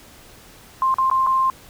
sine tone with dropouts, 1053 Hz, C6, 11 cents sharp, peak -15 dBFS, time 0.82-1.5 s, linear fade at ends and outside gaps 1 ms, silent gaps 0.942-0.984 / 1.1-1.113 / 1.265-1.27 s, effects pink hiss -46 dBFS RMS until 1.69 s

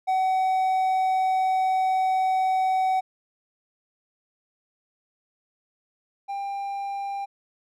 triangle tone pair in turn, 754 / 795.4 Hz, F#5 / G5, +32 / +25 cents, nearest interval minor second, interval 93 cents, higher second, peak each -18 / -26 dBFS, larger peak first, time 0.07-3.01 / 6.28-7.26 s, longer first, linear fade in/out 20 ms, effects none

